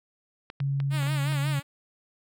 clicks, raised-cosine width 0.3 ms, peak -23 dBFS, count 6, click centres 0.501 / 0.603 / 0.802 / 1.028 / 1.068 / 1.323 s
sine tone with pitch glide, 138.59 to 139.8 Hz, C#3 to C#3, 0 to +15 cents, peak -24 dBFS, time 0.6-1.6 s, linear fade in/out 10 ms, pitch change +15 cents, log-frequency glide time 0.73-1.49 s
5% pulse tone with vibrato, 294.3 Hz, D4, 4 cents sharp, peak -22 dBFS, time 0.9-1.63 s, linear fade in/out 50 ms, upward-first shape sine, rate 5.5 Hz, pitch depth 110 cents each way
effects none

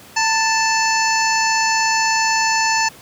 harmonic tone with a mistuned harmonic, 880 Hz, A5, in tune, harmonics 1 / 2 / 3 / 5 / 6 / 7 / 8, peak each -18 / -21 / -23 / -25 / -26 / -26 / -27 dBFS, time 0.16-2.89 s, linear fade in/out 10 ms, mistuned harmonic 1, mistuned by +31 cents, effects pink hiss -42 dBFS RMS until 3.01 s + high-pass 100 Hz 12 dB/octave

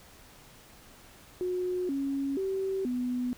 sine tone with pitch steps, 363.1 / 275.7 / 384.7 / 248.2 Hz, F#4 / C#4 / G4 / B3, -33 / -9 / -33 / +9 cents, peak -28 dBFS, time 1.41-3.33 s, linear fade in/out 0 ms, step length 480 ms, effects pink hiss -54 dBFS RMS until 3.37 s

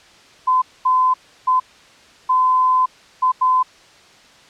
sine tone bursts at uneven times, 1021 Hz, C6, 43 cents flat, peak -12 dBFS, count 6, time 0.47-0.62 / 0.85-1.14 / 1.47-1.6 / 2.29-2.86 / 3.22-3.32 / 3.41-3.63 s, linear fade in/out 10 ms, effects white hiss -47 dBFS RMS until 4.49 s + low-pass 5000 Hz 12 dB/octave

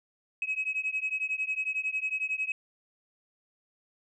sine beating tone pair, 2547 / 2558 Hz, D#7 / D#7, +40 / +47 cents, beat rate 11 Hz, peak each -31 dBFS, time 0.42-2.52 s, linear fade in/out 2 ms, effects tanh soft clip ceiling -22 dBFS

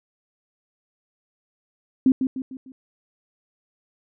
sine tone with echo, 261.6 Hz, C4, in tune, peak -12 dBFS, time 2.06-2.12 s, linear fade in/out 2 ms, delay 150 ms, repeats 4, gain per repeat -7 dB, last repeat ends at 2.72 s, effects none

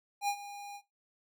square tone with ADSR envelope, 812 Hz, G#5, 39 cents flat, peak -28 dBFS, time 0.21-0.82 s, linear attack 71 ms, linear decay 74 ms, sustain -15 dB, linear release 66 ms, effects noise-tail reverb RT60 0.2 s tail -17 dB re dry

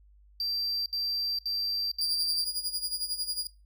triangle tone bursts, 4700 Hz, D8, 1 cent sharp, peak -27 dBFS, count 4, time 0.4-2.444 s, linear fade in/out 2 ms, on 460 ms, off 68 ms
sawtooth tone with tremolo, 4862 Hz, D#8, 41 cents flat, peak -25 dBFS, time 2.01-3.47 s, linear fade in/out 2 ms, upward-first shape sine, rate 11 Hz, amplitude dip 80%
effects noise-tail reverb RT60 0.3 s tail -20 dB re dry + added 50 Hz sine -55 dBFS peak until 3.65 s

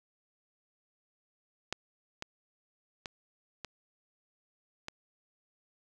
clicks, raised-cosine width 0.2 ms, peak -15 / -20 / -21 / -22 / -21 dBFS, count 5, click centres 1.726 / 2.224 / 3.058 / 3.647 / 4.884 s, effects none

